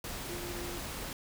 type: tone in noise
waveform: sine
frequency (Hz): 349.2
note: F4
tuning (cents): 0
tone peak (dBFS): -42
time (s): 0.29-0.78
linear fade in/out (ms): 2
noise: pink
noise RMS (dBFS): -40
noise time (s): 0.04-1.13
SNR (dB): -5
effects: none